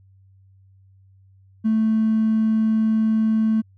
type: tone with hard clipping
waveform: triangle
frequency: 220 Hz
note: A3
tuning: in tune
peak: -16 dBFS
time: 1.64-3.62 s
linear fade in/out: 20 ms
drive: 3 dB
effects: added 96 Hz sine -50 dBFS peak until 3.77 s